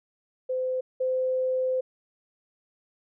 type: tone pair in turn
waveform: sine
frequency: 513 / 514.8 Hz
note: C5 / C5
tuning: -34 / -28 cents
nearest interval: unison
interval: 6 cents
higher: second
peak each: -25 / -23 dBFS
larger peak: second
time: 0.49-0.81 / 1-1.81 s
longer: second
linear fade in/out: 10 ms
effects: none